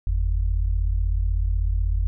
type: tone pair together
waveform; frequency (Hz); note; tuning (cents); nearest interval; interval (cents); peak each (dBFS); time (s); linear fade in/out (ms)
sine; 46.25 / 82.41; F#1 / E2; 0 / 0; minor seventh; 1000; -20 / -25; 0.07-2.07; 0
effects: none